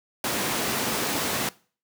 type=high-pass noise; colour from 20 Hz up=pink; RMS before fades=-27 dBFS; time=0.24-1.49 s; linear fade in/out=2 ms; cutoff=190 Hz; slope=12 dB/octave; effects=noise-tail reverb RT60 0.4 s tail -21 dB re dry